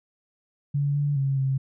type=tone with pitch steps; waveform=sine; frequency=142.7 / 144.6 / 136.7 / 134.2 Hz; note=D3 / D3 / C#3 / C3; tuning=-49 / -27 / -24 / +44 cents; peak=-21 dBFS; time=0.74-1.58 s; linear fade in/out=10 ms; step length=210 ms; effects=none